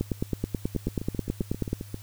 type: two click trains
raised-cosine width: 3 ms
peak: -13 / -20 dBFS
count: 17 / 10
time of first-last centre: 0.01-1.73 / 0.75-1.944 s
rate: 9.3 / 7.54 Hz
effects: added 102 Hz sine -43 dBFS peak until 2.02 s + white hiss -52 dBFS RMS until 2.02 s